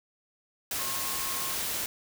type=tone in noise; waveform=sine; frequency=1078 Hz; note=C#6; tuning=49 cents flat; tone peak=-40 dBFS; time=0.79-1.54 s; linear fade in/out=2 ms; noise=white; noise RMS=-32 dBFS; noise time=0.71-1.86 s; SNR=-11 dB; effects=none